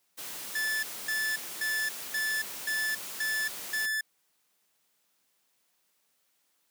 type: noise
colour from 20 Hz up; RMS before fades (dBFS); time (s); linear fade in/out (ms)
white; -40; 0.17-3.87; 20
type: tone bursts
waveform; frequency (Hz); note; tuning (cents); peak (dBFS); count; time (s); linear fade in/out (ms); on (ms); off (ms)
45% pulse; 1744; A6; -16; -28; 7; 0.55-4.01; 5; 280; 250
effects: white hiss -73 dBFS RMS until 6.7 s + high-pass 150 Hz 12 dB/octave